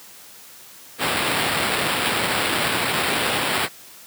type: noise with sample-and-hold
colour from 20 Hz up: white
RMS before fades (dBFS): -22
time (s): 0.98-3.69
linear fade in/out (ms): 50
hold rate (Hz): 6300
effects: white hiss -44 dBFS RMS until 4.06 s + high-pass 100 Hz 12 dB/octave